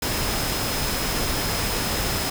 sine tone in noise, 5110 Hz, D#8, 45 cents sharp, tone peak -33 dBFS, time 0.02-2.3 s, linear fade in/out 5 ms, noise pink, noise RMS -25 dBFS, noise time 0.02-2.3 s, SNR -11 dB, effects none

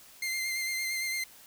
sawtooth tone with vibrato, 2093 Hz, C7, in tune, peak -27 dBFS, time 0.22-1.24 s, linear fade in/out 5 ms, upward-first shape sine, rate 8.8 Hz, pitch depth 22 cents each way, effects white hiss -54 dBFS RMS until 1.46 s

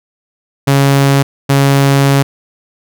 sawtooth tone pair in turn, 138.59 / 138.59 Hz, C#3 / C#3, 0 / 0 cents, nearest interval unison, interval 0 cents, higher neither, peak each -3 dBFS, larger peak neither, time 0.67-1.23 / 1.49-2.23 s, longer second, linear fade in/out 10 ms, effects none

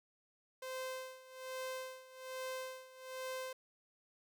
sawtooth tone with tremolo, 518 Hz, C5, 17 cents flat, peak -36 dBFS, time 0.62-3.53 s, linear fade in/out 5 ms, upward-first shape sine, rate 1.2 Hz, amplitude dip 85%, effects none

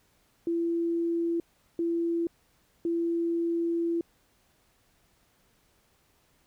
sine tone bursts at uneven times, 337.1 Hz, E4, 39 cents sharp, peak -25 dBFS, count 3, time 0.47-1.4 / 1.79-2.27 / 2.85-4.01 s, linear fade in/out 2 ms, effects pink hiss -67 dBFS RMS until 6.46 s

